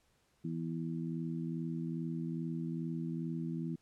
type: harmonic tone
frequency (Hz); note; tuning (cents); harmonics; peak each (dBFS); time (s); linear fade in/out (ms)
82.41; E2; 0; 2 / 3 / 4; -37 / -41 / -43; 0.44-3.76; 10
effects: pink hiss -73 dBFS RMS until 3.81 s + low-pass 11000 Hz 12 dB/octave